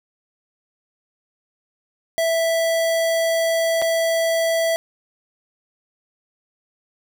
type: tone with dropouts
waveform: square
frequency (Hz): 659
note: E5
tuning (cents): -1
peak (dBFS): -18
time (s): 2.18-4.76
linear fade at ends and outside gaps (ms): 0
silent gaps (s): 3.817-3.822
effects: none